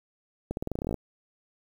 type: accelerating click train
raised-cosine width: 2 ms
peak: -17 dBFS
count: 14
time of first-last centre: 0.51-0.943 s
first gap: 61 ms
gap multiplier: 0.89
effects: 8-bit